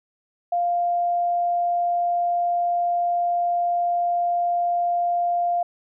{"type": "tone", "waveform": "sine", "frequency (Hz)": 698.5, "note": "F5", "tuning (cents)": 0, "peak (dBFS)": -19, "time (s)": [0.52, 5.63], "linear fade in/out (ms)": 5, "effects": []}